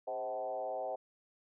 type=tone with frequency modulation; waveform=sine; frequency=640 Hz; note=D#5; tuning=49 cents sharp; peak=-35 dBFS; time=0.07-0.96 s; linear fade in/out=10 ms; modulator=117 Hz; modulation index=1.4; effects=none